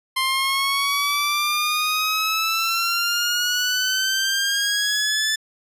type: exponential sweep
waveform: 15% pulse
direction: up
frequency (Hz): 1046 to 1754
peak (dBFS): -13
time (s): 0.16-5.36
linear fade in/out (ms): 10
effects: resampled to 32000 Hz